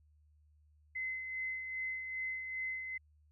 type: tone with tremolo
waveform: sine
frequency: 2050 Hz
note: C7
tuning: 36 cents flat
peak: -35 dBFS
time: 0.95-2.98 s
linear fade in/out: 10 ms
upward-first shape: sine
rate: 2.5 Hz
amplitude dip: 45%
effects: added 75 Hz sine -64 dBFS peak until 3.31 s